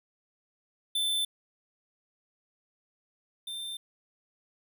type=tone pair in turn; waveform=square; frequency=3534 / 3583 Hz; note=A7 / A7; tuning=+7 / +31 cents; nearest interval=unison; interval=24 cents; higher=second; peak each=-27 / -36 dBFS; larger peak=first; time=0.95-1.25 / 3.47-3.77 s; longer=neither; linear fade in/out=5 ms; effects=none